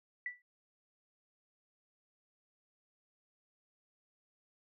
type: tone with exponential decay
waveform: sine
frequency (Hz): 1967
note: B6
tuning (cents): -7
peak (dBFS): -33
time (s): 0.26-0.42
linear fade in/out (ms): 2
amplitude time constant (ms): 33
effects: none